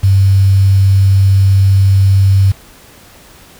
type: tone with quantisation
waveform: sine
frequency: 97.1 Hz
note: G2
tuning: 16 cents flat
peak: -5 dBFS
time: 0.03-2.52 s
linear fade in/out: 10 ms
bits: 5
effects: pink hiss -40 dBFS RMS until 3.59 s